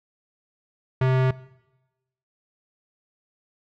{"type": "tone with low-pass filter", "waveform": "square", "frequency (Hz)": 130, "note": "C3", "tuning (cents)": -11, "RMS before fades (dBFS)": -20, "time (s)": [1.01, 1.31], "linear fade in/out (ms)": 5, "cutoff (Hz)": 2200, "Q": 0.91, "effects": ["noise-tail reverb RT60 1.0 s tail -20 dB re dry"]}